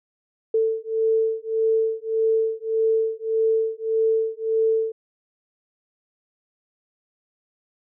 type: beating tone pair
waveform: sine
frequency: 444.2 / 445.9 Hz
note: A4 / A4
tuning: +16 / +23 cents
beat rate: 1.7 Hz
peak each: -22 dBFS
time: 0.54-4.92 s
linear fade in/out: 5 ms
effects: none